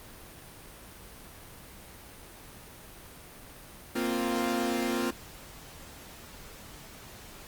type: chord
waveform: sawtooth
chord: Bb suspended second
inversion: none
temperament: equal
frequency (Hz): 233.1 / 261.6 / 349.2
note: Bb3 / C4 / F4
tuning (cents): 0 / 0 / 0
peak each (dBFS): -28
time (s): 3.95-5.11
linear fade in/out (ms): 10
effects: pink hiss -48 dBFS RMS until 7.47 s + Opus 32 kbps